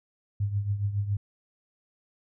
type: tone with tremolo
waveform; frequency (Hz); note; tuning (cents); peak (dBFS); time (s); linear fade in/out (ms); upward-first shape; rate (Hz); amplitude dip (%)
sine; 101.5; G#2; -39; -22; 0.4-1.17; 5; triangle; 7.2; 75
effects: none